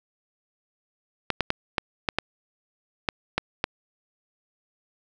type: clicks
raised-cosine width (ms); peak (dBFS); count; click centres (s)
0.3; -6; 9; 1.303 / 1.407 / 1.504 / 1.782 / 2.088 / 2.186 / 3.088 / 3.38 / 3.641
effects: none